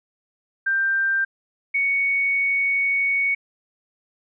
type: tone pair in turn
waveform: sine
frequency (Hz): 1575 / 2227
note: G6 / C#7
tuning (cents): +8 / +7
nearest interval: tritone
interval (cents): 599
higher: second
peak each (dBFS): -18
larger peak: neither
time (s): 0.66-1.25 / 1.74-3.35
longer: second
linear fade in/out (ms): 10
effects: none